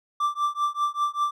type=tone with tremolo; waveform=triangle; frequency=1174.7 Hz; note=D6; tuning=in tune; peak=-17 dBFS; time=0.2-1.31 s; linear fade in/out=5 ms; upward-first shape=triangle; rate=5.1 Hz; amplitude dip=100%; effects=none